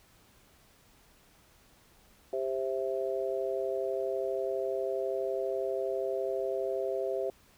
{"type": "harmonic tone", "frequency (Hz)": 132.2, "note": "C3", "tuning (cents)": 18, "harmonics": [3, 4, 5], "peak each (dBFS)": [-33, -34, -35], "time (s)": [2.33, 7.3], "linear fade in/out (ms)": 2, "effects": ["pink hiss -62 dBFS RMS until 7.57 s"]}